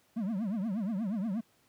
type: tone with vibrato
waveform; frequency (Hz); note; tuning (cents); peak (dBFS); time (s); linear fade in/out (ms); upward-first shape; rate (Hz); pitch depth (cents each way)
triangle; 207.7; G#3; 0; -28; 0.16-1.41; 10; triangle; 8.4; 270
effects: pink hiss -68 dBFS RMS until 1.68 s + high-pass 100 Hz 12 dB/octave